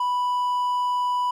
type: tone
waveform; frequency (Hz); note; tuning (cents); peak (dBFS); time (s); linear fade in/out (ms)
triangle; 987.8; B5; 0; -19; 0-1.31; 5
effects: none